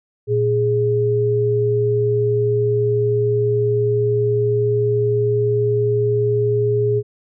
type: tone pair together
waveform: sine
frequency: 116.75 / 415.3 Hz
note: A#2 / G#4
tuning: +3 / 0 cents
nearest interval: octave + minor seventh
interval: 2197 cents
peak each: -19 / -16 dBFS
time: 0.27-7.03 s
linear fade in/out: 50 ms
effects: none